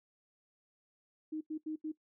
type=tone bursts at uneven times; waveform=sine; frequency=311.1 Hz; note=D#4; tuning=in tune; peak=-35 dBFS; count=4; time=1.32-1.41 / 1.5-1.58 / 1.66-1.76 / 1.84-1.92 s; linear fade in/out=10 ms; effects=noise-tail reverb RT60 0.1 s tail -17 dB re dry